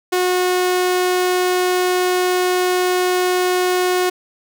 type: tone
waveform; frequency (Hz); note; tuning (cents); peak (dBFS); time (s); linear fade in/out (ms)
sawtooth; 363.6; F#4; -30; -11; 0.12-4.1; 10
effects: none